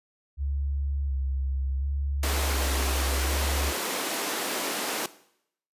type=tone with vibrato; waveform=sine; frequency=68.5 Hz; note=C#2; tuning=20 cents flat; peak=-26 dBFS; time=0.37-3.73 s; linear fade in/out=50 ms; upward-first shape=square; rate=0.69 Hz; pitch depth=36 cents each way
type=high-pass noise; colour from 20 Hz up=pink; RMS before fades=-30 dBFS; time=2.23-5.06 s; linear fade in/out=2 ms; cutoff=260 Hz; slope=24 dB/octave
effects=noise-tail reverb RT60 0.7 s tail -17 dB re dry + resampled to 32000 Hz